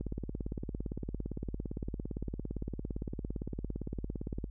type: click train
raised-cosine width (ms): 3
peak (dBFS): -24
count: 79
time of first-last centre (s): 0.01-4.442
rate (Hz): 17.6
effects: added 50 Hz sine -41 dBFS peak until 4.5 s